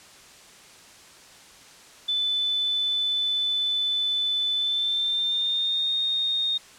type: tone with pitch glide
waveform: sine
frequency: 3504 to 3689 Hz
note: A7 to A#7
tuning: -8 to -19 cents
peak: -22 dBFS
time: 2.08-6.58 s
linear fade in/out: 10 ms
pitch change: +89 cents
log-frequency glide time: 4.54-5.94 s
effects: white hiss -49 dBFS RMS until 6.78 s + low-pass 8000 Hz 12 dB/octave